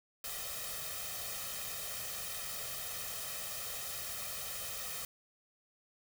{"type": "noise with comb filter", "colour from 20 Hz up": "white", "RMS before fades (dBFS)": -41, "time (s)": [0.24, 5.05], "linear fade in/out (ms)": 2, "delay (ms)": 1.6, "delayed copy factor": 0.85, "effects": []}